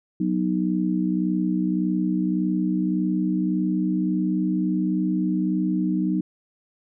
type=chord; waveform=sine; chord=B major; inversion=second; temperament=just; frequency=185.21 / 246.9 / 308.7 Hz; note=F#3 / B3 / D#4; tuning=+2 / 0 / -14 cents; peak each=-23 / -28 / -24 dBFS; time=0.2-6.21 s; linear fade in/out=5 ms; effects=none